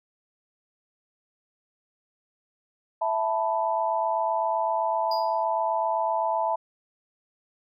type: chord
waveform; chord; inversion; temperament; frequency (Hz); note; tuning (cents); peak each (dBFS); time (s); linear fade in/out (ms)
sine; E suspended fourth; none; equal; 659.3 / 880 / 987.8; E5 / A5 / B5; 0 / 0 / 0; -27 / -26 / -29; 3.01-6.56; 10
type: tone with exponential decay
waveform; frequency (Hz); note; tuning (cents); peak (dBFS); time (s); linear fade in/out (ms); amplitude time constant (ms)
triangle; 4868; D#8; -39; -28; 5.11-5.44; 5; 71
effects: none